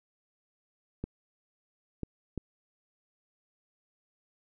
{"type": "clicks", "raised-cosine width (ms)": 3, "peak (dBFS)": -21, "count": 3, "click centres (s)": [1.04, 2.033, 2.377], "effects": []}